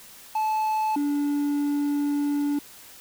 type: tone pair in turn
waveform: triangle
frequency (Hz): 868 / 289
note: A5 / D4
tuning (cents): -24 / -28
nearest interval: octave + perfect fifth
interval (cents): 1904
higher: first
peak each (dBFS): -20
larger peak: neither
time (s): 0.35-0.96 / 0.96-2.59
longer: second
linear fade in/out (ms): 5
effects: white hiss -47 dBFS RMS until 3 s